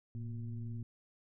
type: tone with frequency modulation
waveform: sine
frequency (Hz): 111.9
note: A2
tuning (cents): +30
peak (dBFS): -38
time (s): 0.15-0.83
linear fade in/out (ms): 0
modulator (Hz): 123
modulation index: 0.73
effects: none